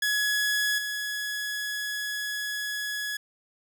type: tone with level steps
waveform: sawtooth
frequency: 1685 Hz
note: G#6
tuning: 25 cents sharp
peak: -20 / -26 dBFS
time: 0.02-3.17 s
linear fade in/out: 5 ms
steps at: 0.78 s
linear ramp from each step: 5 ms
effects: none